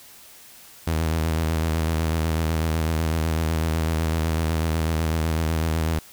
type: tone with vibrato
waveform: sawtooth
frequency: 80.4 Hz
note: E2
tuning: 43 cents flat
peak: -17 dBFS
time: 0.87-5.99 s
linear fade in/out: 5 ms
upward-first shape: square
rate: 8 Hz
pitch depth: 40 cents each way
effects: white hiss -47 dBFS RMS until 6.12 s